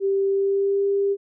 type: tone with pitch glide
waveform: sine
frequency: 392 to 398.2 Hz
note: G4 to G4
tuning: 0 to +27 cents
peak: -18 dBFS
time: 0-1.17 s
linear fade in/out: 50 ms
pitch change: +27 cents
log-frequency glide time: 0.28-0.86 s
effects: none

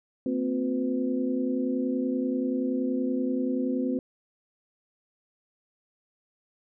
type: tone cluster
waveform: sine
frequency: 228.4 / 258.9 / 358.4 / 504 Hz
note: A#3 / C4 / F4 / B4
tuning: -35 / -18 / +45 / +35 cents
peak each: -34 / -26 / -34 / -34 dBFS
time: 0.26-3.99 s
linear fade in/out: 2 ms
effects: none

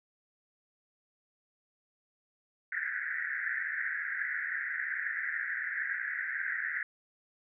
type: band-pass noise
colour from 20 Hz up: white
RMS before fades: -35 dBFS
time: 2.72-6.83 s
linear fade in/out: 2 ms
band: 1500 to 2000 Hz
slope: 96 dB/octave
effects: none

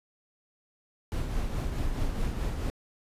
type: noise with tremolo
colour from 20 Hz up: brown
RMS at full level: -28 dBFS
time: 1.12-2.7 s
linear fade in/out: 0 ms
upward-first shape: triangle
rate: 4.7 Hz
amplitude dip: 45%
effects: resampled to 32000 Hz

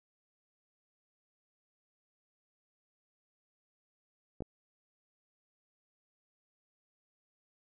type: clicks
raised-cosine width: 2 ms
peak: -27 dBFS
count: 2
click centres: 4.406 / 4.422 s
effects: none

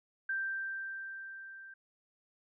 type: tone with level ramp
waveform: sine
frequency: 1570 Hz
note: G6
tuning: 2 cents sharp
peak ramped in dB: -31 to -48 dBFS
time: 0.29-1.74 s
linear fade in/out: 5 ms
effects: none

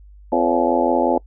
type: harmonic tone with a mistuned harmonic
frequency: 85.5 Hz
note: F2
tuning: 36 cents flat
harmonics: 3 / 4 / 5 / 6 / 7 / 8 / 9 / 10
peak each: -22 / -22 / -26 / -23 / -22 / -24 / -26 / -22 dBFS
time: 0.32-1.18 s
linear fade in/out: 5 ms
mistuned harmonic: 7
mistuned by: -84 cents
effects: noise-tail reverb RT60 0.1 s tail -25 dB re dry + added 50 Hz sine -41 dBFS peak until 1.26 s

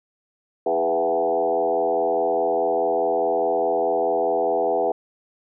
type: tone with frequency modulation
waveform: sine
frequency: 580 Hz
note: D5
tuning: 22 cents flat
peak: -18 dBFS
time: 0.66-4.92 s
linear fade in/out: 5 ms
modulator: 84.8 Hz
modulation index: 2.5
effects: none

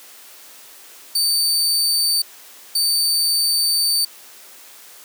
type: tone bursts at uneven times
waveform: sawtooth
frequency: 4579 Hz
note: D8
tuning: 45 cents flat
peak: -13 dBFS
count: 2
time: 1.15-2.22 / 2.75-4.05 s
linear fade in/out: 5 ms
effects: white hiss -43 dBFS RMS until 5.04 s + high-pass 300 Hz 12 dB/octave

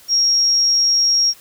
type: tone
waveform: sine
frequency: 5590 Hz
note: F8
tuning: 1 cent sharp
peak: -12 dBFS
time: 0.08-1.34 s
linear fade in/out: 50 ms
effects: white hiss -46 dBFS RMS until 1.4 s

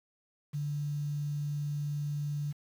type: tone with quantisation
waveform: sine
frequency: 146.2 Hz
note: D3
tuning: 7 cents flat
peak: -31 dBFS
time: 0.53-2.53 s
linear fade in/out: 20 ms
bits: 9
effects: none

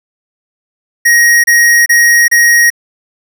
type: tone bursts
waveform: square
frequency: 1884 Hz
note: A#6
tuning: 18 cents sharp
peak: -5 dBFS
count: 4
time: 1.05-2.703 s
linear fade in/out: 10 ms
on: 390 ms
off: 31 ms
effects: none

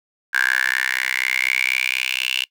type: tone with high-pass filter sweep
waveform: 10% pulse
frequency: 64.1 Hz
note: C2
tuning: 35 cents flat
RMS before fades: -21 dBFS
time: 0.33-2.45 s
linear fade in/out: 20 ms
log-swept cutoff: 1600 to 2800 Hz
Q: 9.4
effects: noise-tail reverb RT60 0.1 s tail -23 dB re dry

